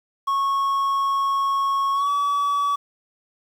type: tone with pitch glide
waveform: triangle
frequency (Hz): 1100 to 1141.4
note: C#6 to D6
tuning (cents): -14 to -50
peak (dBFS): -17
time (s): 0.27-2.76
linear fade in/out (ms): 10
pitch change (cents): +64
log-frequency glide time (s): 1.93-2.09
effects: 8-bit